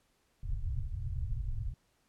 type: low-pass noise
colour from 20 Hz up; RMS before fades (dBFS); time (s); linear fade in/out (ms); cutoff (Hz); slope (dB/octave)
pink; -35; 0.43-1.74; 5; 130; 96
effects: pink hiss -73 dBFS RMS until 2.08 s + low-pass 12000 Hz 12 dB/octave